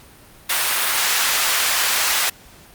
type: high-pass noise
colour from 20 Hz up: pink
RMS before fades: -19 dBFS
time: 0.49-2.3 s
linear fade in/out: 10 ms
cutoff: 1200 Hz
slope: 12 dB/octave
effects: pink hiss -46 dBFS RMS until 2.74 s + Opus 48 kbps